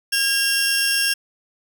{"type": "tone cluster", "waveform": "sawtooth", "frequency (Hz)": [1626, 2759, 5430], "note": ["G#6", "F7", "F8"], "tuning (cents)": [-37, -22, -50], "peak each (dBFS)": -19, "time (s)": [0.12, 1.14], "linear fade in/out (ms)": 10, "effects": []}